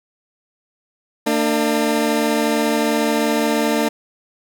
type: tone pair together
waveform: 20% pulse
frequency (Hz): 227.5 / 298.6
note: A#3 / D4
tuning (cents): -42 / +29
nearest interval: perfect fourth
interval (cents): 471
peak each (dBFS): -14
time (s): 1.26-3.89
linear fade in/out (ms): 10
effects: none